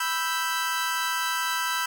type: chord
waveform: sawtooth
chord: E minor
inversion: second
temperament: equal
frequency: 987.8 / 1318.5 / 1568 Hz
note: B5 / E6 / G6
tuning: 0 / 0 / 0 cents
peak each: -26 / -26 / -26 dBFS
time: 0-1.86 s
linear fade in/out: 5 ms
effects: none